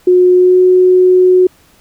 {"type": "tone with pitch glide", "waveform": "sine", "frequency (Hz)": [362.4, 366.8], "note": ["F#4", "F#4"], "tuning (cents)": [-36, -15], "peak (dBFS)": -4, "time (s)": [0.07, 1.47], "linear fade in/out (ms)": 5, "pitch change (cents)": 21, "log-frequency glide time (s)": [0.35, 0.59], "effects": ["pink hiss -48 dBFS RMS until 1.8 s"]}